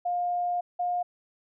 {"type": "tone pair in turn", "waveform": "sine", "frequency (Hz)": [708, 711.1], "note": ["F5", "F5"], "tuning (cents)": [23, 31], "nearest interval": "unison", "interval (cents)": 8, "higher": "second", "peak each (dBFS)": -25, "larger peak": "neither", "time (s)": [[0.05, 0.61], [0.79, 1.03]], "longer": "first", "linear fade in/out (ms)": 10, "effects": []}